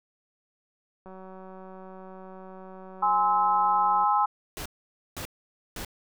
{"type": "click train", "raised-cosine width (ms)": 1, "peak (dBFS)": -32, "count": 561, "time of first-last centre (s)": [1.06, 4.039], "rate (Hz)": 188}
{"type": "chord", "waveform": "sine", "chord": "Ab augmented", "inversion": "none", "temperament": "just", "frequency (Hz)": [830.6, 1038.3, 1297.8], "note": ["Ab5", "C6", "E6"], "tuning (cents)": [0, -14, -27], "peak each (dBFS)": [-23, -25, -26], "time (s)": [3.02, 4.26], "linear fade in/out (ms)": 10}
{"type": "noise bursts", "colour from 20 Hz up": "pink", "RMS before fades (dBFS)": -36, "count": 3, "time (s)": [4.57, 5.848], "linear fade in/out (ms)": 0, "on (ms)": 86, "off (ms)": 510}
{"effects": []}